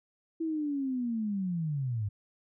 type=linear sweep; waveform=sine; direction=down; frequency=330.2 to 98 Hz; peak=-29 dBFS; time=0.4-2.09 s; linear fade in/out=10 ms; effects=none